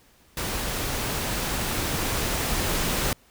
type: noise with level ramp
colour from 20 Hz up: pink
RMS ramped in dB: -29 to -25 dBFS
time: 0.37-3.13 s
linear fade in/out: 2 ms
effects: pink hiss -58 dBFS RMS until 3.3 s